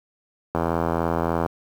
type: click train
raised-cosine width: 1 ms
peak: -8 dBFS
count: 77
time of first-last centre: 0.55-1.461 s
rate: 83.4 Hz
effects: high-pass 60 Hz 12 dB/octave + 7-bit